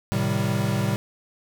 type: chord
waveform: square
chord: A half-diminished seventh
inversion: none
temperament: equal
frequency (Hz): 110 / 130.81 / 155.56 / 196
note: A2 / C3 / Eb3 / G3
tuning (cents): 0 / 0 / 0 / 0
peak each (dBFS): -27 / -28 / -31 / -27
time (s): 0.12-0.96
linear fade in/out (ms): 0
effects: none